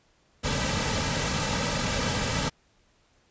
pink noise with comb filter, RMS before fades -27 dBFS, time 0.43-2.5 s, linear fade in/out 20 ms, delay 2.8 ms, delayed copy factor -0.65, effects pink hiss -65 dBFS RMS until 3.3 s + resampled to 16000 Hz

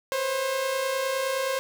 sawtooth tone pair together, 505.4 / 535 Hz, B4 / C5, +40 / +38 cents, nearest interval minor second, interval 98 cents, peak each -29 / -22 dBFS, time 0.12-1.59 s, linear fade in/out 0 ms, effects none

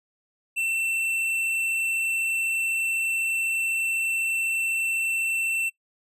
triangle tone with hard clipping, 2688 Hz, E7, 33 cents sharp, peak -25 dBFS, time 0.56-5.7 s, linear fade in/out 20 ms, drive 15 dB, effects noise-tail reverb RT60 0.1 s tail -21 dB re dry + resampled to 32000 Hz

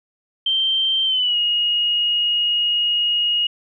sine tone with pitch glide, 3136 to 2876 Hz, G7 to F#7, 0 to -50 cents, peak -16 dBFS, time 0.46-3.47 s, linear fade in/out 5 ms, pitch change -150 cents, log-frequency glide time 1.05-1.37 s, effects none

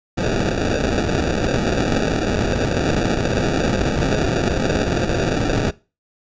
white noise with sample-and-hold, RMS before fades -19 dBFS, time 0.17-5.71 s, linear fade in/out 10 ms, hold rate 1050 Hz, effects noise-tail reverb RT60 0.3 s tail -20 dB re dry + resampled to 16000 Hz

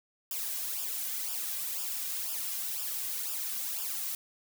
blue noise with flanger, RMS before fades -35 dBFS, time 0.31-4.15 s, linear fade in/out 2 ms, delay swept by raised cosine 0.48 to 2.28 ms, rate 2 Hz, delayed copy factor -0.8, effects none

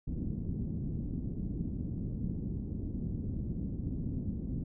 white low-pass noise, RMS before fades -36 dBFS, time 0.07-4.64 s, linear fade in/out 5 ms, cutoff 240 Hz, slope 24 dB/octave, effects none

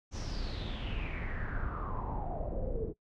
brown noise with low-pass filter sweep, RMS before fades -36 dBFS, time 0.11-2.94 s, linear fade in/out 50 ms, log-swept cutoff 6200 to 400 Hz, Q 6.7, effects noise-tail reverb RT60 0.1 s tail -20 dB re dry

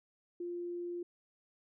sine tone, 349.1 Hz, F4, 1 cent flat, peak -37 dBFS, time 0.4-1.03 s, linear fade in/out 5 ms, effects none

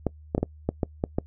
clicks, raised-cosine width 2 ms, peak -10 dBFS, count 8, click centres 0.067 / 0.349 / 0.38 / 0.43 / 0.69 / 0.832 / 1.039 / 1.185 s, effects noise-tail reverb RT60 0.1 s tail -24 dB re dry + added 76 Hz sine -45 dBFS peak until 1.26 s

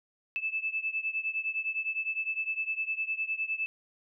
sine beating tone pair, 2621 / 2630.8 Hz, E7 / E7, -11 / -4 cents, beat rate 9.8 Hz, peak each -32 / -34 dBFS, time 0.36-3.66 s, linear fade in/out 0 ms, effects none

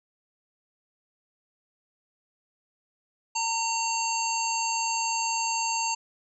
harmonic tone with a mistuned harmonic, 914 Hz, A#5, 34 cents flat, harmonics 1 / 3 / 5 / 7 / 8, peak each -28 / -33 / -34 / -34 / -33 dBFS, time 3.35-5.95 s, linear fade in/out 10 ms, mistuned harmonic 8, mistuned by +18 cents, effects none

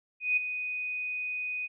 sine tone with ADSR envelope, 2490 Hz, D#7, 1 cent sharp, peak -21 dBFS, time 0.2-1.68 s, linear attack 170 ms, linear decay 10 ms, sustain -10 dB, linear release 30 ms, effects none

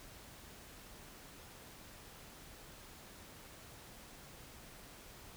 silence, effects pink hiss -55 dBFS RMS until 5.36 s

